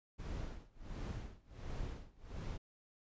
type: noise with tremolo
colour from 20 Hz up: brown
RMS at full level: -41 dBFS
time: 0.18-2.58 s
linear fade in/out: 20 ms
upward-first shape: sine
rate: 1.4 Hz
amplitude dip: 95%
effects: resampled to 16000 Hz